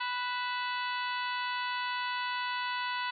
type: harmonic tone with a mistuned harmonic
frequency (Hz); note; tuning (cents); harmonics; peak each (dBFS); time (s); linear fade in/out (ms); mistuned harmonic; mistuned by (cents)
493.9; B4; 0; 2 / 3 / 4 / 5 / 6 / 7 / 8 / 9; -34 / -38 / -40 / -42 / -44 / -45 / -46 / -47; 0-3.11; 10; 5; +93
effects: none